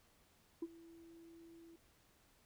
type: tone with ADSR envelope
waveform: sine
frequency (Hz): 332.9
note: E4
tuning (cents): +17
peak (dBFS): -35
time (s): 0.62-1.76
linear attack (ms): 6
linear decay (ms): 39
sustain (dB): -21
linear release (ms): 5
effects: tanh soft clip ceiling -36 dBFS + pink hiss -71 dBFS RMS until 2.45 s